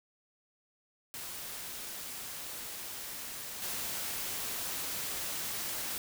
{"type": "noise with level steps", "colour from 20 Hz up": "white", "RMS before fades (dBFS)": [-42, -37], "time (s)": [1.14, 5.98], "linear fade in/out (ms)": 0, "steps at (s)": 3.62, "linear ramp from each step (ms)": 2, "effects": []}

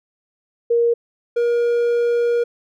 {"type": "tone pair in turn", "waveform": ["sine", "triangle"], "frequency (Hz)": [469.7, 474.6], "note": ["A#4", "A#4"], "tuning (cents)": [13, 31], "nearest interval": "unison", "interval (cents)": 18, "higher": "second", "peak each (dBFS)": -13, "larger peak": "neither", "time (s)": [[0.7, 0.94], [1.36, 2.44]], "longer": "second", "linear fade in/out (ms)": 10, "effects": []}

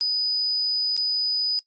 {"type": "tone with dropouts", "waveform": "sine", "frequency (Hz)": 4978, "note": "D#8", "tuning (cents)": 0, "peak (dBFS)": -20, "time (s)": [0.01, 1.59], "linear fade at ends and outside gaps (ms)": 0, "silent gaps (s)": [0.966, 0.976], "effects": ["noise-tail reverb RT60 0.1 s tail -20 dB re dry", "MP3 32 kbps"]}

